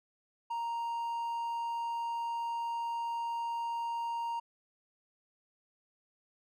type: tone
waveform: triangle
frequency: 932.3 Hz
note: A#5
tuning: in tune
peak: -31 dBFS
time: 0.5-4.4 s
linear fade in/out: 10 ms
effects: none